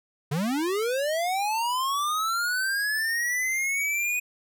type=linear sweep; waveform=square; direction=up; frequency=133.9 to 2489 Hz; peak=-25 dBFS; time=0.31-4.2 s; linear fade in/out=10 ms; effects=none